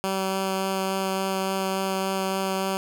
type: tone with vibrato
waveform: 10% pulse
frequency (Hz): 191.6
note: G3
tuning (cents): -39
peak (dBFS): -16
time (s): 0.04-2.77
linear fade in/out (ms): 0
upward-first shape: sine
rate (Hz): 3.5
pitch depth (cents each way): 8
effects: none